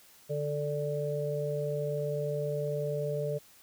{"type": "harmonic tone", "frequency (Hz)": 146.83, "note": "D3", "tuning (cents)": 0, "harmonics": [1, 3, 4], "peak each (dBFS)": [-34, -34, -34], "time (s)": [0.29, 3.39], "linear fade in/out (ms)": 20, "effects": ["white hiss -58 dBFS RMS until 3.62 s"]}